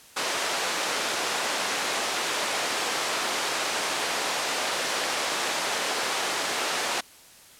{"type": "band-pass noise", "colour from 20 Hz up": "pink", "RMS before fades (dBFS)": -28, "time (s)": [0.16, 7.01], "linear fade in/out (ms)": 10, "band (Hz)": [530, 7900], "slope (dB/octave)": 12, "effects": ["white hiss -51 dBFS RMS until 7.59 s", "low-pass 12000 Hz 12 dB/octave"]}